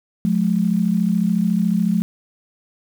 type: tone pair together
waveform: sine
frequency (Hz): 179.28 / 213.2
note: F3 / G#3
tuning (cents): +46 / +46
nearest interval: minor third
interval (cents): 300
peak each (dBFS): -18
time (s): 0.25-2.02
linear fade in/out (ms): 0
effects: 7-bit